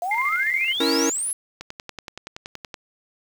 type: exponential sweep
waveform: sine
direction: up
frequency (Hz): 681 to 11175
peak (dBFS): -23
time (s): 0.02-1.33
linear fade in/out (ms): 2
type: tone with tremolo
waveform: sine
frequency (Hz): 2100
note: C7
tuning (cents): +6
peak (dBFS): -20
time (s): 0.11-0.73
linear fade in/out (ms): 5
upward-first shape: square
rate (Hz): 14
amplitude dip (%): 50
type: chord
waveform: 45% pulse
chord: A# diminished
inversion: first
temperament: equal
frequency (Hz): 277.2 / 329.6 / 466.2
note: C#4 / E4 / A#4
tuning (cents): 0 / 0 / 0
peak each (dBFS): -24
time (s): 0.8-1.1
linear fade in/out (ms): 5
type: click train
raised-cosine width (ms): 0.2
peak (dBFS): -17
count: 13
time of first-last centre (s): 1.61-2.742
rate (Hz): 10.6
effects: 7-bit